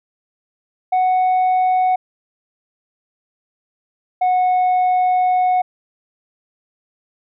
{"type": "tone pair in turn", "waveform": "sine", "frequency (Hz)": [740, 733.2], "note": ["F#5", "F#5"], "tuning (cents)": [0, -16], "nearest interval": "unison", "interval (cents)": 16, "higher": "first", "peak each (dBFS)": -10, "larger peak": "neither", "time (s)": [[0.92, 1.96], [4.21, 5.62]], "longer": "second", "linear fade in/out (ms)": 10, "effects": ["tanh soft clip ceiling -12 dBFS"]}